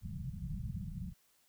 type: low-pass noise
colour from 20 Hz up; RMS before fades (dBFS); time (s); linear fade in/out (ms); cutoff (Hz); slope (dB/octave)
white; -41; 0.01-1.14; 50; 200; 96
effects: white hiss -71 dBFS RMS until 1.48 s